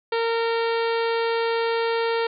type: harmonic tone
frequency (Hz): 459.5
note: A#4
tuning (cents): -25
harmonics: 1 / 2 / 3 / 4 / 5 / 6 / 7 / 8 / 9 / 10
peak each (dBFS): -22 / -28 / -32 / -34 / -36 / -38 / -39 / -40 / -41 / -42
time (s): 0.12-2.27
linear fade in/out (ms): 5
effects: none